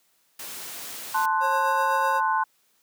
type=noise; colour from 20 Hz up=white; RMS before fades=-37 dBFS; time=0.39-1.26 s; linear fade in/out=5 ms
type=chord; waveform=sine; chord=F# diminished; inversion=first; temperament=equal with one note detuned; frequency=880 / 1046.5 / 1486 Hz; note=A5 / C6 / F#6; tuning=0 / 0 / +7 cents; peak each=-24 / -24 / -28 dBFS; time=1.14-2.44 s; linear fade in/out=10 ms
type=tone with tremolo; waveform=square; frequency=539 Hz; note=C#5; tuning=49 cents flat; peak=-28 dBFS; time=1.4-2.21 s; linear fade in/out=50 ms; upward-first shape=sine; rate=7.9 Hz; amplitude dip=35%
effects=white hiss -66 dBFS RMS until 2.82 s + high-pass 150 Hz 12 dB/octave